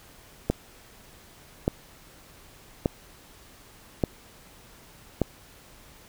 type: click train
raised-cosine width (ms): 2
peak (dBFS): -8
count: 5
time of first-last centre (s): 0.5-5.217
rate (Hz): 0.848
effects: pink hiss -52 dBFS RMS until 6.08 s